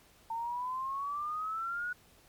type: exponential sweep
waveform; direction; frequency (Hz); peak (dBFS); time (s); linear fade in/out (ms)
sine; up; 900 to 1472; -33; 0.3-1.93; 5
effects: pink hiss -62 dBFS RMS until 2.28 s + MP3 96 kbps